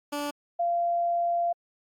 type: tone pair in turn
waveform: 15% pulse / sine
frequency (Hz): 290.5 / 689.6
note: D4 / F5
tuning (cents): -19 / -22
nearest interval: octave + minor third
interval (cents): 1497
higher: second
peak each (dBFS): -23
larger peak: neither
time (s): 0.12-0.31 / 0.59-1.53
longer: second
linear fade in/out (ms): 10
effects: AAC 48 kbps